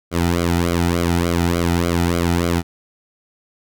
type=tone with flanger; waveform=sawtooth; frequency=86 Hz; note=F2; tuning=26 cents flat; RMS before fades=-18 dBFS; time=0.11-2.63 s; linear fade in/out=50 ms; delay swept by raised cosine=1.1 to 1.86 ms; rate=3.4 Hz; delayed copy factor=-1; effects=none